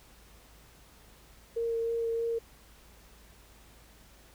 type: tone with vibrato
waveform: sine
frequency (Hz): 460.6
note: A#4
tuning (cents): -21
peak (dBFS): -28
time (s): 1.56-2.39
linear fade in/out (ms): 10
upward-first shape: sine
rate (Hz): 3.2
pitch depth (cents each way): 11
effects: added 54 Hz sine -58 dBFS peak until 4.34 s + pink hiss -58 dBFS RMS until 4.34 s